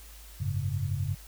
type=chord; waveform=sine; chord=F# suspended second; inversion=none; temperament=equal; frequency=92.5 / 103.83 / 138.59 Hz; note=F#2 / G#2 / C#3; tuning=0 / 0 / 0 cents; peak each=-32 dBFS; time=0.4-1.15 s; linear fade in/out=10 ms; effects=added 52 Hz sine -47 dBFS peak until 1.27 s + white hiss -52 dBFS RMS until 1.27 s